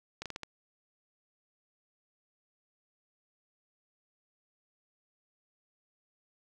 slowing click train, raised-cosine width 0.2 ms, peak -21 dBFS, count 5, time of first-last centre 0.22-0.433 s, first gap 37 ms, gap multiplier 1.25, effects none

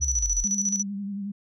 sine exponential sweep, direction down, 78.1 to 38.89 Hz, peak -26 dBFS, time 0-0.45 s, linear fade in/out 20 ms
sine tone with tremolo, 5920 Hz, F#8, in tune, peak -21 dBFS, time 0.01-0.83 s, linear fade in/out 20 ms, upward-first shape square, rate 14 Hz, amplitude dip 70%
sine tone with vibrato, 200 Hz, G3, 35 cents sharp, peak -29 dBFS, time 0.44-1.32 s, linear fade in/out 10 ms, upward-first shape sine, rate 11 Hz, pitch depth 40 cents each way
effects none

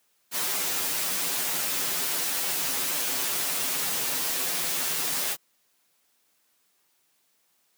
white noise with comb filter, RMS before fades -28 dBFS, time 0.31-5.37 s, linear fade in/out 50 ms, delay 9.2 ms, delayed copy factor -0.95, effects white hiss -69 dBFS RMS until 7.77 s + high-pass 150 Hz 12 dB/octave

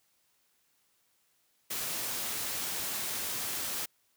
white noise, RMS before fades -35 dBFS, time 1.7-3.86 s, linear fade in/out 10 ms, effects white hiss -72 dBFS RMS until 4.16 s + high-pass 60 Hz 12 dB/octave

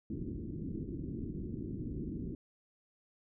white low-pass noise, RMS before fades -40 dBFS, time 0.1-2.35 s, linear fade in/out 2 ms, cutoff 350 Hz, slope 48 dB/octave, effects none

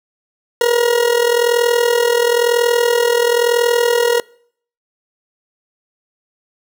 40% pulse tone with amplitude modulation, 476 Hz, A#4, 36 cents sharp, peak -8 dBFS, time 0.61-4.2 s, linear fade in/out 2 ms, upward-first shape sine, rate 41 Hz, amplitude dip 70%, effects noise-tail reverb RT60 0.6 s tail -25 dB re dry

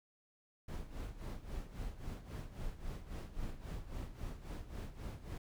brown noise with tremolo, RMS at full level -41 dBFS, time 0.68-5.38 s, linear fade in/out 5 ms, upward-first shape sine, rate 3.7 Hz, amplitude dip 75%, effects none

